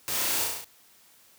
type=noise with echo; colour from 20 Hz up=white; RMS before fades=-31 dBFS; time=0.08-0.44 s; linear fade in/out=0 ms; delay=34 ms; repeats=6; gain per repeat=-2 dB; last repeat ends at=0.644 s; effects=white hiss -58 dBFS RMS until 1.38 s + high-pass 60 Hz 12 dB/octave